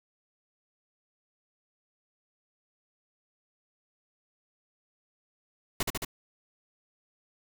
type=noise with echo; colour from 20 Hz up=pink; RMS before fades=-28 dBFS; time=5.8-5.83 s; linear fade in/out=5 ms; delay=73 ms; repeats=3; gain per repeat=-2 dB; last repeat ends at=6.049 s; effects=none